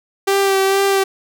sawtooth tone with vibrato, 390.3 Hz, G4, 8 cents flat, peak -9 dBFS, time 0.27-1.04 s, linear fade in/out 10 ms, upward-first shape sine, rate 2.2 Hz, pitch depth 21 cents each way, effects none

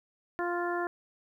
harmonic tone, 349.2 Hz, F4, in tune, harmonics 1 / 2 / 3 / 4 / 5, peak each -32 / -35 / -37 / -38 / -39 dBFS, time 0.39-0.87 s, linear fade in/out 0 ms, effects 11-bit

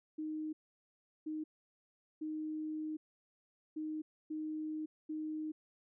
sine tone bursts at uneven times, 310 Hz, D#4, 6 cents flat, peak -37 dBFS, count 6, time 0.18-0.53 / 1.26-1.44 / 2.21-2.97 / 3.76-4.02 / 4.3-4.86 / 5.09-5.52 s, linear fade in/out 10 ms, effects none

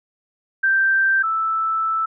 sine tone pair in turn, 1568 / 1318.5 Hz, G6 / E6, 0 / 0 cents, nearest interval minor third, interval 300 cents, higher first, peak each -14 / -18 dBFS, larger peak first, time 0.63-1.23 / 1.23-2.06 s, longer second, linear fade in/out 10 ms, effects none

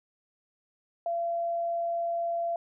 sine tone, 681 Hz, F5, 44 cents flat, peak -27 dBFS, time 1.06-2.56 s, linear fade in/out 2 ms, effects none

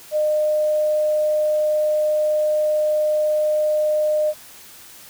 sine tone, 609 Hz, D#5, 37 cents flat, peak -16 dBFS, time 0.11-4.34 s, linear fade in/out 50 ms, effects white hiss -43 dBFS RMS until 5.09 s

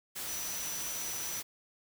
sine tone in noise, 5920 Hz, F#8, in tune, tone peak -39 dBFS, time 0.27-1.41 s, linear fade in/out 20 ms, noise white, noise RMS -39 dBFS, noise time 0.15-1.43 s, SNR -3 dB, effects none

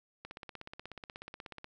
click train, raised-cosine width 0.3 ms, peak -28 dBFS, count 24, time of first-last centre 0.25-1.644 s, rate 16.5 Hz, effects none

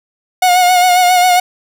45% pulse tone with vibrato, 724 Hz, F#5, 38 cents flat, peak -7 dBFS, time 0.42-1.4 s, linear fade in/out 5 ms, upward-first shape sine, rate 7.4 Hz, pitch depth 36 cents each way, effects none

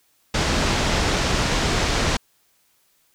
pink low-pass noise, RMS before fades -21 dBFS, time 0.34-2.17 s, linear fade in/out 5 ms, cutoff 6800 Hz, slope 24 dB/octave, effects white hiss -63 dBFS RMS until 3.14 s

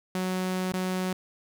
sawtooth tone with dropouts, 185 Hz, F#3, in tune, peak -23 dBFS, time 0.15-1.13 s, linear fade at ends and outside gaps 2 ms, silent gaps 0.721-0.737 s, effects none

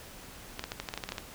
clicks, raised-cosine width 0.2 ms, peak -17 dBFS, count 11, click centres 0.594 / 0.64 / 0.719 / 0.8 / 0.888 / 0.939 / 0.976 / 1.038 / 1.09 / 1.121 / 1.182 s, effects pink hiss -48 dBFS RMS until 1.34 s

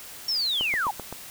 sine linear sweep, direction down, 5550 to 754 Hz, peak -23 dBFS, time 0.28-0.91 s, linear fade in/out 5 ms
click train, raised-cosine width 1 ms, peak -20 dBFS, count 5, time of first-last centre 0.61-1.126 s, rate 7.75 Hz
effects white hiss -42 dBFS RMS until 1.3 s

